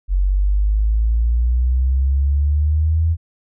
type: exponential sweep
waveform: sine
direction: up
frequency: 45.71 to 83.3 Hz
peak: -13 dBFS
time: 0.08-3.17 s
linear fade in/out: 50 ms
effects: none